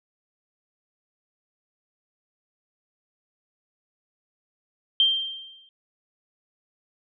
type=tone with exponential decay; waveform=sine; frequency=3159 Hz; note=G7; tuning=13 cents sharp; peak=-14 dBFS; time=5-5.69 s; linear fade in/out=1 ms; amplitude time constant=150 ms; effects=none